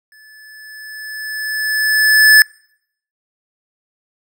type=tone with exponential growth; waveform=square; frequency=1733 Hz; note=A6; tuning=27 cents flat; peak=-4 dBFS; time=0.12-2.42 s; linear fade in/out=1 ms; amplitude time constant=500 ms; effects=noise-tail reverb RT60 0.7 s tail -26 dB re dry